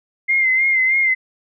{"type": "tone with vibrato", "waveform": "sine", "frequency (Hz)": 2093, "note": "C7", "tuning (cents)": 0, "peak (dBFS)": -13, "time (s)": [0.28, 1.15], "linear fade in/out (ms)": 20, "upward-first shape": "sine", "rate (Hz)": 3.2, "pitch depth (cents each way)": 45, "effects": []}